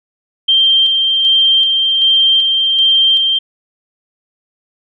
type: tone with tremolo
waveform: sine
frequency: 3158 Hz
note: G7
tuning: 12 cents sharp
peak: -7 dBFS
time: 0.48-3.39 s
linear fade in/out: 10 ms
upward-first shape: square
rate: 1.3 Hz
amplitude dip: 30%
effects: none